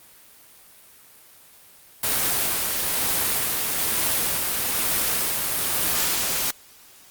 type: noise with tremolo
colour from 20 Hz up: white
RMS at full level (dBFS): -22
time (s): 2.03-6.51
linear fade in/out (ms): 5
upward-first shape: sine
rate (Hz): 1.1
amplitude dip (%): 25
effects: white hiss -50 dBFS RMS until 7.1 s + Opus 32 kbps